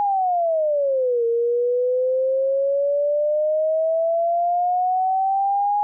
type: exponential two-way sweep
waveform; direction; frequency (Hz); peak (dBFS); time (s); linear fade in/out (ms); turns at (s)
sine; down then up; 830.6 to 461.6 to 830.6; -17; 0-5.83; 0; 1.25
effects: none